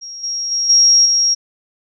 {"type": "tone with level steps", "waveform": "sine", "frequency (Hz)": 5600, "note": "F8", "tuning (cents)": 4, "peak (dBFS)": [-28, -19, -15, -7, -11], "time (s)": [0.01, 1.35], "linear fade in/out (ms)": 20, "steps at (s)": [0.23, 0.51, 0.69, 1.05], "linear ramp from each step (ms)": 10, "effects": []}